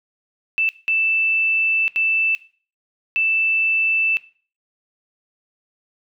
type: tone bursts at uneven times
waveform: sine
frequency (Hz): 2648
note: E7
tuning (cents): +7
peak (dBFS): -16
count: 4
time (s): 0.58-0.69 / 0.88-1.88 / 1.96-2.35 / 3.16-4.17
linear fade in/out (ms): 0
effects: noise-tail reverb RT60 0.4 s tail -17 dB re dry